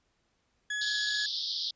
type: tone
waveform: 35% pulse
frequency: 1689 Hz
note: G#6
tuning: 29 cents sharp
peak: -29 dBFS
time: 0.7-1.26 s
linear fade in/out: 5 ms
type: band-pass noise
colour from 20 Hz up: white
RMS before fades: -34 dBFS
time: 0.81-1.71 s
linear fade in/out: 5 ms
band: 3300 to 5200 Hz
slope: 96 dB/octave
effects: pink hiss -74 dBFS RMS until 1.75 s + resampled to 16000 Hz